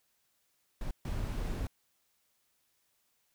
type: noise bursts at uneven times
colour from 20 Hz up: brown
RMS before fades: -35 dBFS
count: 2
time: 0.81-0.91 / 1.05-1.67 s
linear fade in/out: 2 ms
effects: white hiss -75 dBFS RMS until 3.34 s